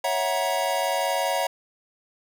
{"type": "chord", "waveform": "square", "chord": "F# dominant seventh", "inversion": "second", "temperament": "equal with one note detuned", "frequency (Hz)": [554.4, 659.3, 740, 949.7], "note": ["C#5", "E5", "F#5", "A#5"], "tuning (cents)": [0, 0, 0, 32], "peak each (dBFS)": -29, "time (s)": [0.04, 1.47], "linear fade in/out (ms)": 5, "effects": []}